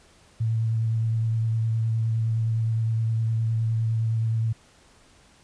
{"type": "tone with vibrato", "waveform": "sine", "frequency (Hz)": 112.6, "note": "A2", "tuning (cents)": 40, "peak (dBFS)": -21, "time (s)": [0.4, 4.53], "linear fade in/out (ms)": 10, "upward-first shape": "sine", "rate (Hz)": 9.7, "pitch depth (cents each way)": 18, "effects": ["pink hiss -56 dBFS RMS until 5.43 s", "resampled to 22050 Hz"]}